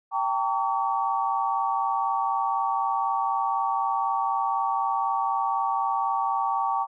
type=tone cluster; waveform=sine; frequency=785 / 909 / 1135 Hz; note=G5 / A#5 / C#6; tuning=+2 / -44 / +41 cents; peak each=-27 dBFS; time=0.11-6.87 s; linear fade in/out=50 ms; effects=none